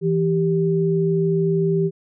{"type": "tone pair together", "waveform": "sine", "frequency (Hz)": [164.81, 392], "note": ["E3", "G4"], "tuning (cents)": [0, 0], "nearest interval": "octave + minor third", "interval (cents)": 1500, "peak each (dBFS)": -19, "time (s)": [0.01, 1.91], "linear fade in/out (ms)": 50, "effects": []}